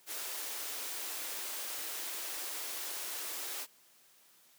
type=high-pass noise; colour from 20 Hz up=white; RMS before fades=-40 dBFS; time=0.06-3.67 s; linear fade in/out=50 ms; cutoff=290 Hz; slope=48 dB/octave; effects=white hiss -64 dBFS RMS until 4.58 s + high-pass 150 Hz 12 dB/octave